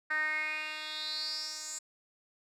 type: tone with band-pass filter sweep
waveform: 10% pulse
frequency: 308.2 Hz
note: D#4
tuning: 16 cents flat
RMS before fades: -36 dBFS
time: 0.1-1.79 s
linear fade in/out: 10 ms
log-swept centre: 1700 to 7300 Hz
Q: 7
effects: none